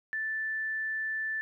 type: tone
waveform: sine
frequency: 1760 Hz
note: A6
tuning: in tune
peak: -30 dBFS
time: 0.13-1.41 s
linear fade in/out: 0 ms
effects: 12-bit